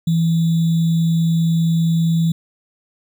sine tone with sample-and-hold, 165.1 Hz, E3, 3 cents sharp, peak -13 dBFS, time 0.07-2.32 s, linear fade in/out 5 ms, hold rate 3675 Hz, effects none

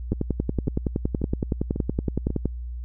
two click trains, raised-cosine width 3 ms, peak -10 / -15 dBFS, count 26 / 5, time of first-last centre 0.12-2.456 / 0.13-2.304 s, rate 10.7 / 1.84 Hz, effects added 60 Hz sine -30 dBFS peak until 2.84 s

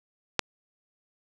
click, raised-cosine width 0.2 ms, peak -4 dBFS, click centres 0.393 s, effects none

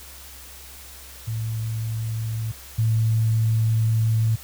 sine tone pair in turn, 111.8 / 111.8 Hz, A2 / A2, +28 / +28 cents, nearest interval unison, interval 0 cents, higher neither, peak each -24 / -17 dBFS, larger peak second, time 1.27-2.52 / 2.78-4.36 s, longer second, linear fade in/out 10 ms, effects added 66 Hz sine -45 dBFS peak until 4.43 s + white hiss -43 dBFS RMS until 4.43 s

